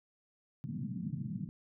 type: band-pass noise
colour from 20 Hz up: pink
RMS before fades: -39 dBFS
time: 0.64-1.49 s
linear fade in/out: 0 ms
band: 120 to 240 Hz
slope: 48 dB/octave
effects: none